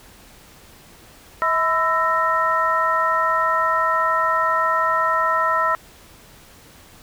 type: tone cluster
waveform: sine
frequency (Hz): 644 / 1007 / 1324 / 1857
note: E5 / B5 / E6 / A#6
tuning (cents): -41 / +33 / +7 / -7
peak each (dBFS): -25 / -22 / -19 / -25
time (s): 1.42-5.75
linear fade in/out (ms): 0
effects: pink hiss -47 dBFS RMS until 7.02 s